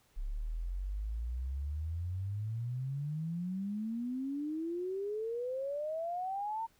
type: exponential sweep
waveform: sine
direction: up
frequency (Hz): 33.51 to 922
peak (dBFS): -34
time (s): 0.16-6.67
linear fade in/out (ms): 20
effects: pink hiss -69 dBFS RMS until 6.79 s

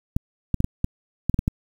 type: clicks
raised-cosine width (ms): 5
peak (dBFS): -8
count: 9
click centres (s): 0.165 / 0.543 / 0.604 / 0.644 / 0.844 / 1.296 / 1.343 / 1.391 / 1.479
effects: 7-bit

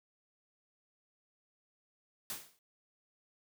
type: noise with exponential decay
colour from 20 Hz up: white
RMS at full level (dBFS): -37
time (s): 2.3-2.59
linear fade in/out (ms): 1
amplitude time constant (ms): 62
effects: none

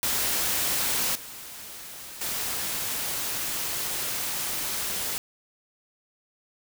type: noise with level steps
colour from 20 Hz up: white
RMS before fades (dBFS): -26 / -41 / -30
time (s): 0.03-5.18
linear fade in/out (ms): 0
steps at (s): 1.15 / 2.21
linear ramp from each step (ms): 5
effects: none

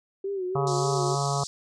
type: tone with vibrato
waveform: sine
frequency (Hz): 380.8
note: F#4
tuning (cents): +50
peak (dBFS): -27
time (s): 0.24-1.15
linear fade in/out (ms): 5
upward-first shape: sine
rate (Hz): 3.4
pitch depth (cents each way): 87
type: harmonic tone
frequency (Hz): 140.5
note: C#3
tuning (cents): +24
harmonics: 1 / 3 / 4 / 5 / 6 / 7 / 8 / 9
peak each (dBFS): -27 / -35 / -38 / -31 / -36 / -35 / -34 / -35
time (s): 0.55-1.44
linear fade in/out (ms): 5
type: band-pass noise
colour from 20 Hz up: pink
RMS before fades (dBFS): -37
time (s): 0.67-1.47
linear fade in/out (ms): 0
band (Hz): 4100 to 8200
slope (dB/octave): 48
effects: none

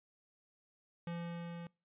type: tone with level ramp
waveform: square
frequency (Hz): 170.7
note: F3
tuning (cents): -39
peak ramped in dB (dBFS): -39 to -45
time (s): 1.07-1.67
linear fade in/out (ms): 2
effects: noise-tail reverb RT60 0.3 s tail -25 dB re dry + resampled to 8000 Hz

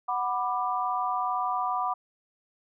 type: chord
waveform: sine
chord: B minor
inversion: second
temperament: just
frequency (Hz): 740.8 / 987.8 / 1185.3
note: F#5 / B5 / D6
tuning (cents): +2 / 0 / +16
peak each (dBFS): -30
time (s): 0.08-1.94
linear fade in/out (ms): 10
effects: none

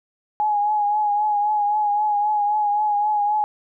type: tone with vibrato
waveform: sine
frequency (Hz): 835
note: G#5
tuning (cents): +9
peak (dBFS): -17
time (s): 0.4-3.44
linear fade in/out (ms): 0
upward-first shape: triangle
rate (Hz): 3.8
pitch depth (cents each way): 43
effects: none

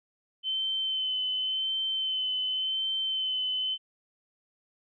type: tone with vibrato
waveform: sine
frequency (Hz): 3065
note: G7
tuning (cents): -40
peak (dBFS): -27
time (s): 0.43-3.78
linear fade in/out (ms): 50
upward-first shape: sine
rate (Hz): 0.9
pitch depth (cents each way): 20
effects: none

